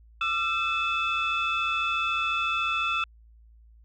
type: tone cluster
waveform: sine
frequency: 1197 / 1351 / 2612 / 3482 Hz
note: D6 / E6 / E7 / A7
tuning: +33 / +42 / -17 / -19 cents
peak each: -34 / -27 / -27 / -33 dBFS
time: 0.21-3.04 s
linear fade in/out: 2 ms
effects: tanh soft clip ceiling -17 dBFS + added 56 Hz sine -51 dBFS peak until 3.84 s